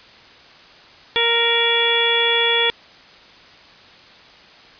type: harmonic tone with a mistuned harmonic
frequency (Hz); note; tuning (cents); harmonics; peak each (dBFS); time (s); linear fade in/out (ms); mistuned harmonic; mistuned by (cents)
466.2; A#4; 0; 1 / 2 / 3 / 4 / 5 / 6 / 7; -22 / -25 / -29 / -24 / -23 / -26 / -18; 1.16-2.7; 0; 7; +63
effects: white hiss -45 dBFS RMS until 4.79 s + resampled to 11025 Hz